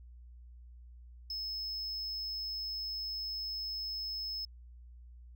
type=tone; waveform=triangle; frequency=5200 Hz; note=E8; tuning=24 cents flat; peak=-35 dBFS; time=1.3-4.45 s; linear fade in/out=2 ms; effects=added 60 Hz sine -50 dBFS peak until 5.35 s